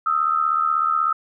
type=tone pair together; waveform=sine; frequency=1252.7 / 1329 Hz; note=D#6 / E6; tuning=+11 / +14 cents; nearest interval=minor second; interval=103 cents; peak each=-20 dBFS; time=0.06-1.13 s; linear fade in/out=5 ms; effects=none